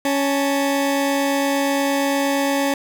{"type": "tone pair together", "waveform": "20% pulse", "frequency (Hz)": [278.1, 882.9], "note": ["C#4", "A5"], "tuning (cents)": [6, 6], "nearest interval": "octave + minor sixth", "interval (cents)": 2000, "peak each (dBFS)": [-13, -23], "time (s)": [0.05, 2.74], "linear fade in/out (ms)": 2, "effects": []}